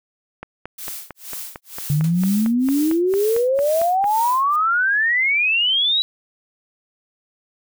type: click train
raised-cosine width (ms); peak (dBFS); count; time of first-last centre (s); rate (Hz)
0.5; -16; 17; 0.43-4.042; 4.43
type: noise with tremolo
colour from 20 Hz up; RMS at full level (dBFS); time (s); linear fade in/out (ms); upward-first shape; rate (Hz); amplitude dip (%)
blue; -30; 0.78-4.56; 5; sine; 2.1; 100
type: exponential sweep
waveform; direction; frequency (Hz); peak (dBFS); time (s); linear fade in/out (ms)
sine; up; 142.9 to 3951; -15; 1.9-6.02; 0
type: noise with exponential decay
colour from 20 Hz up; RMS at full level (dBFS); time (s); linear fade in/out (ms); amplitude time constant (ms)
white; -32; 2.04-2.22; 1; 39
effects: none